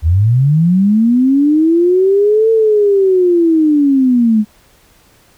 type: linear two-way sweep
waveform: sine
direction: up then down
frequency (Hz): 73.42 to 451.5 to 208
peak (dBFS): -7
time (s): 0.02-4.45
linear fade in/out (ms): 50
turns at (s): 2.51
effects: pink hiss -49 dBFS RMS until 5.37 s